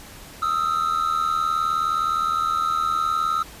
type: tone pair together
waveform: triangle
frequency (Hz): 1257 / 1336.4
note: D#6 / E6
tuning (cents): +17 / +23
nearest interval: minor second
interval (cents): 106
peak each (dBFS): -21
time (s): 0.42-3.43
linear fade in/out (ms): 5
effects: pink hiss -42 dBFS RMS until 3.6 s + resampled to 32000 Hz